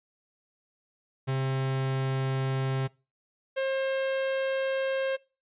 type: tone pair in turn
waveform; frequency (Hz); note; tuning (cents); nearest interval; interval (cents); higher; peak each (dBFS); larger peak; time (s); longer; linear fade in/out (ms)
45% pulse; 133.1 / 534.4; C3 / C5; +30 / +36; 2 octaves; 2406; second; -26; neither; 1.27-2.88 / 3.56-5.17; neither; 20
effects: noise-tail reverb RT60 0.3 s tail -23 dB re dry + resampled to 8000 Hz